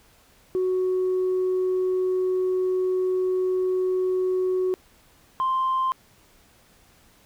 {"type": "tone pair in turn", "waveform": "sine", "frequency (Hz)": [370, 1046.5], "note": ["F#4", "C6"], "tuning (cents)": [0, 0], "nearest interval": "octave + tritone", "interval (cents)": 1800, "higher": "second", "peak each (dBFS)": -19, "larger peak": "neither", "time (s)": [[0.55, 4.74], [5.4, 5.92]], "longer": "first", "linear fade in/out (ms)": 0, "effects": ["tanh soft clip ceiling -18 dBFS", "pink hiss -57 dBFS RMS until 7.25 s"]}